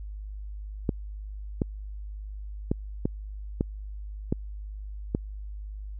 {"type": "clicks", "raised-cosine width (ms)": 3, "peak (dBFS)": -11, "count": 7, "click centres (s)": [0.892, 1.618, 2.715, 3.055, 3.609, 4.325, 5.149], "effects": ["added 51 Hz sine -35 dBFS peak until 5.99 s"]}